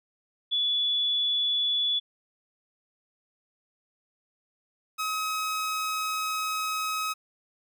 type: tone pair in turn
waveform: sine / sawtooth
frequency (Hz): 3430 / 1273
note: A7 / D#6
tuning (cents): -45 / +39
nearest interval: octave + perfect fourth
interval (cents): 1716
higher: first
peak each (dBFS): -23 / -24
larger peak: first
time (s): 0.51-2 / 4.98-7.14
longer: second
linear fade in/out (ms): 20
effects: none